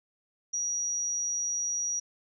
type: tone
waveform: sine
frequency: 5770 Hz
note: F#8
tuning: 44 cents flat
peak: -28 dBFS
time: 0.53-2 s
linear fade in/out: 10 ms
effects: none